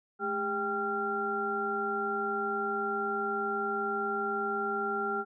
sine tone cluster, 213.7 / 401.1 / 789 / 1379 Hz, G#3 / G4 / G5 / F6, +50 / +40 / +11 / -22 cents, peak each -40 / -34 / -36 / -32 dBFS, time 0.19-5.25 s, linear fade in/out 50 ms, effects none

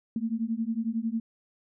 sine beating tone pair, 221.2 / 232.2 Hz, A3 / A#3, +9 / -7 cents, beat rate 11 Hz, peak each -30 dBFS, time 0.16-1.2 s, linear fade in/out 2 ms, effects none

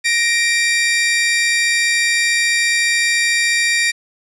sawtooth tone pair together, 1869.2 / 2355 Hz, A#6 / D7, +4 / +4 cents, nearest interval major third, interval 400 cents, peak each -13 dBFS, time 0.04-3.92 s, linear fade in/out 20 ms, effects resampled to 24000 Hz + 8-bit

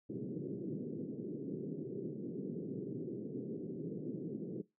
white band-pass noise, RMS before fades -42 dBFS, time 0.09-4.62 s, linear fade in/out 10 ms, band 130 to 420 Hz, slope 48 dB/octave, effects noise-tail reverb RT60 0.2 s tail -19 dB re dry

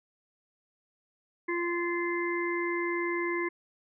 harmonic tone, 346.2 Hz, F4, 15 cents flat, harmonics 1 / 3 / 5 / 6, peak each -30 / -36 / -39 / -34 dBFS, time 1.48-3.49 s, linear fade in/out 10 ms, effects none

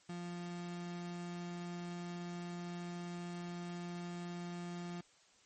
35% pulse tone, 174.61 Hz, F3, in tune, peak -40 dBFS, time 0.09-5.01 s, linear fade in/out 5 ms, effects white hiss -67 dBFS RMS until 5.45 s + MP3 32 kbps

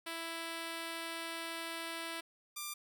5% pulse tone pair in turn, 330.9 / 1187.7 Hz, E4 / D6, +7 / +19 cents, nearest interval octave + minor seventh, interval 2212 cents, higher second, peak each -28 dBFS, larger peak neither, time 0.06-2.21 / 2.56-2.74 s, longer first, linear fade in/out 10 ms, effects none

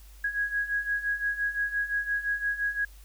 sine beating tone pair, 1652 / 1657.8 Hz, G#6 / G#6, -10 / -4 cents, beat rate 5.8 Hz, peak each -32 / -28 dBFS, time 0.24-2.85 s, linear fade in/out 5 ms, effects added 50 Hz sine -47 dBFS peak until 3.04 s + white hiss -58 dBFS RMS until 3.04 s

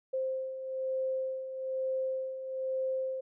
sine beating tone pair, 523.3 / 524.4 Hz, C5 / C5, 0 / +4 cents, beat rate 1.1 Hz, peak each -39 / -32 dBFS, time 0.13-3.21 s, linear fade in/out 10 ms, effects none

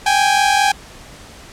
sawtooth tone pair together, 784 / 828.8 Hz, G5 / G#5, 0 / -4 cents, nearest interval minor second, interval 96 cents, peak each -11 dBFS, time 0.06-0.72 s, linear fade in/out 5 ms, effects pink hiss -39 dBFS RMS until 1.52 s + low-pass 9000 Hz 12 dB/octave

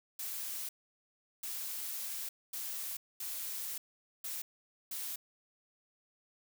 blue noise bursts at uneven times, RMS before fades -40 dBFS, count 6, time 0.19-0.69 / 1.43-2.29 / 2.53-2.97 / 3.2-3.78 / 4.24-4.42 / 4.91-5.16 s, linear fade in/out 5 ms, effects none

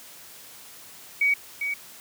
sine tone with echo, 2258 Hz, C#7, 31 cents sharp, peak -18 dBFS, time 1.21-1.34 s, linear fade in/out 5 ms, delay 400 ms, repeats 1, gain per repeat -7 dB, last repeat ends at 1.74 s, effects white hiss -46 dBFS RMS until 2 s + high-pass 80 Hz 12 dB/octave

